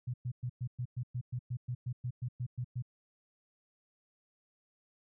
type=tone bursts; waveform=sine; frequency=123.47 Hz; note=B2; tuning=in tune; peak=-33 dBFS; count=16; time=0.07-2.824 s; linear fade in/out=10 ms; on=69 ms; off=110 ms; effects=none